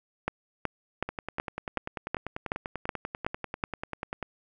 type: two click trains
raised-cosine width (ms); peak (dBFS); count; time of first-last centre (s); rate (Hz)
0.5; -18 / -12; 33 / 10; 1.09-4.227 / 0.28-3.638; 10.2 / 2.68
effects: none